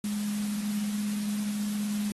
sine tone in noise, 207.7 Hz, G#3, in tune, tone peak -28 dBFS, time 0.04-2.12 s, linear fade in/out 2 ms, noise white, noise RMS -41 dBFS, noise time 0.04-2.12 s, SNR +10 dB, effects AAC 32 kbps

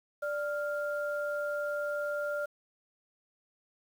sine tone pair together, 587.3 / 1396.8 Hz, D5 / F6, 0 / 0 cents, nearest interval octave + minor third, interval 1500 cents, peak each -32 / -36 dBFS, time 0.22-2.46 s, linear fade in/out 10 ms, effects 9-bit

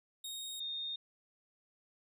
sawtooth / sine tone pair in turn, 3729 / 3676 Hz, A#7 / A#7, 0 / -25 cents, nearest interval unison, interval 25 cents, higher first, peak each -38 / -37 dBFS, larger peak second, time 0.24-0.6 / 0.6-0.96 s, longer neither, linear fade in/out 5 ms, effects none

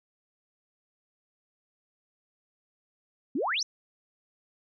sine exponential sweep, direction up, 230 to 6272 Hz, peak -26 dBFS, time 3.35-3.63 s, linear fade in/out 5 ms, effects none

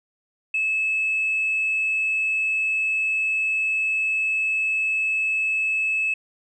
sine tone, 2600 Hz, E7, 24 cents flat, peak -19 dBFS, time 0.54-6.14 s, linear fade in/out 5 ms, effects tanh soft clip ceiling -16 dBFS

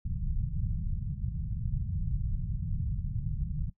pink low-pass noise, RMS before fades -32 dBFS, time 0.05-3.7 s, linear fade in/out 10 ms, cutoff 170 Hz, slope 48 dB/octave, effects noise-tail reverb RT60 0.1 s tail -18 dB re dry

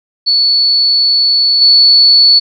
sine tone with level steps, 4435 Hz, C#8, in tune, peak -7 / -3 dBFS, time 0.26-2.4 s, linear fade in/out 20 ms, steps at 1.61 s, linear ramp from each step 10 ms, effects none

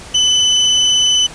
35% pulse tone, 3008 Hz, F#7, 28 cents sharp, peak -8 dBFS, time 0.14-1.27 s, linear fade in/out 10 ms, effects pink hiss -34 dBFS RMS until 1.34 s + resampled to 22050 Hz

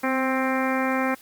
harmonic tone with a mistuned harmonic, 263.1 Hz, C4, 10 cents sharp, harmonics 1 / 2 / 3 / 4 / 5 / 6 / 7 / 8 / 9, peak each -25 / -28 / -30 / -31 / -32 / -33 / -33 / -34 / -35 dBFS, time 0.03-1.15 s, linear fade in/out 10 ms, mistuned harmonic 1, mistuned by -21 cents, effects white hiss -50 dBFS RMS until 1.21 s + Opus 48 kbps

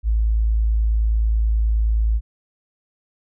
sine tone, 54.7 Hz, A1, 9 cents flat, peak -15 dBFS, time 0.03-2.21 s, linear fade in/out 50 ms, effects none

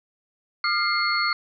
sine tone cluster, 1201 / 1395 / 2107 / 4365 Hz, D6 / F6 / C7 / C#8, +38 / -2 / +12 / -28 cents, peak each -26 dBFS, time 0.64-1.33 s, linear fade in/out 2 ms, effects none

